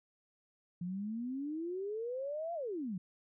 sine exponential two-way sweep, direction up then down, 171.3 to 698.5 to 171.3 Hz, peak -36 dBFS, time 0.81-2.98 s, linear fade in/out 5 ms, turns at 2.54 s, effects none

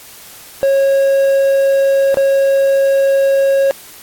triangle tone with dropouts, 547 Hz, C#5, 23 cents flat, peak -7 dBFS, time 0.63-3.71 s, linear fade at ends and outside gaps 0 ms, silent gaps 2.144-2.171 s, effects white hiss -37 dBFS RMS until 4.02 s + AAC 64 kbps

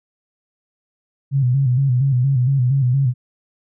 sine tone with vibrato, 130.81 Hz, C3, in tune, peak -13 dBFS, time 1.31-3.14 s, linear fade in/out 50 ms, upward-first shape square, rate 4.3 Hz, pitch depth 90 cents each way, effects none

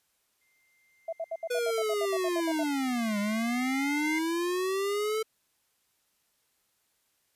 triangle tone with exponential growth, 2093 Hz, C7, in tune, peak -28 dBFS, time 0.41-4.19 s, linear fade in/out 5 ms, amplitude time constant 820 ms
sine tone bursts, 659.3 Hz, E5, in tune, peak -30 dBFS, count 14, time 1.08-2.635 s, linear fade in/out 5 ms, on 47 ms, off 69 ms
square linear two-way sweep, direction down then up, 493.9 to 201.7 to 442.6 Hz, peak -28 dBFS, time 1.5-5.23 s, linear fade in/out 10 ms, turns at 3.19 s
effects white hiss -73 dBFS RMS until 7.35 s + resampled to 32000 Hz

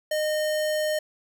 square tone, 613 Hz, D#5, 26 cents flat, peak -24 dBFS, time 0.11-0.99 s, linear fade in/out 5 ms, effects none

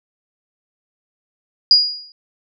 sine tone with exponential decay, 4878 Hz, D#8, 35 cents flat, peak -4 dBFS, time 1.71-2.12 s, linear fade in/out 1 ms, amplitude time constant 89 ms, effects none

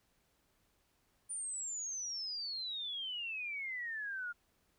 sine exponential sweep, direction down, 9397 to 1400 Hz, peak -38 dBFS, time 1.29-4.33 s, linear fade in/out 20 ms, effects pink hiss -75 dBFS RMS until 4.78 s

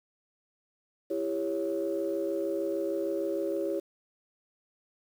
sine chord, C# diminished, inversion first, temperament just, 332.6 / 399.1 / 554.4 Hz, E4 / G4 / C#5, +16 / +31 / 0 cents, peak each -32 dBFS, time 1.1-3.8 s, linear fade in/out 10 ms, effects tanh soft clip ceiling -20 dBFS + 9-bit

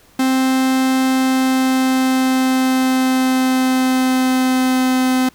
45% pulse tone with pitch glide, 261.6 to 257.1 Hz, C4 to C4, 0 to -30 cents, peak -13 dBFS, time 0.19-5.29 s, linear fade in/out 5 ms, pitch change -30 cents, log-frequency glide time 1.02-4.92 s, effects pink hiss -50 dBFS RMS until 5.34 s

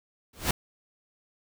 pink noise with exponential growth, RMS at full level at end -20 dBFS, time 0.33-0.51 s, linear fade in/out 5 ms, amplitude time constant 38 ms, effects none

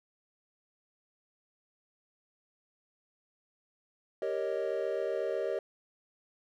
triangle chord, Eb dominant seventh, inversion first, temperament equal, 392 / 466.2 / 554.4 / 622.3 Hz, G4 / Bb4 / Db5 / Eb5, 0 / 0 / 0 / 0 cents, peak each -34 dBFS, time 4.22-5.59 s, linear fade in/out 2 ms, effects none

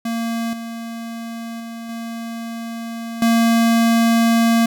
square tone with level steps, 230 Hz, A#3, 23 cents flat, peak -21 / -28 / -30 / -27 / -13 dBFS, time 0.05-4.66 s, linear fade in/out 5 ms, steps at 0.53 / 1.6 / 1.89 / 3.22 s, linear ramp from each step 2 ms, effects none

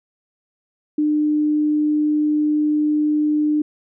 sine tone, 301 Hz, D4, 43 cents sharp, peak -15 dBFS, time 0.98-3.62 s, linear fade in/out 5 ms, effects none

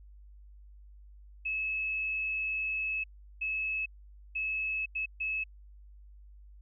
sine tone bursts at uneven times, 2591 Hz, E7, 30 cents flat, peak -30 dBFS, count 5, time 1.45-3.04 / 3.41-3.86 / 4.35-4.86 / 4.95-5.06 / 5.2-5.44 s, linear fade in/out 10 ms, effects added 50 Hz sine -50 dBFS peak until 6.61 s

